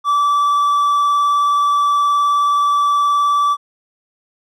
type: tone with vibrato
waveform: triangle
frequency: 1158 Hz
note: D6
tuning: 25 cents flat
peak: -10 dBFS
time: 0.04-3.57 s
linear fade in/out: 50 ms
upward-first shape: sine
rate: 19 Hz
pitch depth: 9 cents each way
effects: none